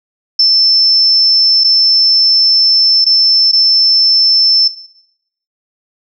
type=tone with dropouts; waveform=sine; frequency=5310 Hz; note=E8; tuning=12 cents sharp; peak=-5 dBFS; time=0.39-4.68 s; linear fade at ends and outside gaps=5 ms; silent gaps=1.638-1.643 / 3.045-3.063 / 3.516-3.529 s; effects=noise-tail reverb RT60 0.8 s tail -18 dB re dry